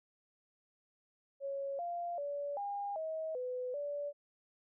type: tone with pitch steps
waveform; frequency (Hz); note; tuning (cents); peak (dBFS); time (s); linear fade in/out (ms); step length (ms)
sine; 553 / 694 / 573 / 808 / 637 / 502 / 578; C#5 / F5 / D5 / G#5 / D#5 / B4 / D5; -4 / -11 / -43 / -48 / +41 / +28 / -28; -36; 1.4-4.13; 50; 390
effects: none